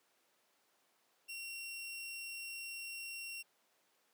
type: tone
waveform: sawtooth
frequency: 2738 Hz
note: F7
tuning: 35 cents flat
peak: -40 dBFS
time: 1.28-3.43 s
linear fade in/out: 20 ms
effects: pink hiss -74 dBFS RMS until 4.13 s + high-pass 400 Hz 12 dB/octave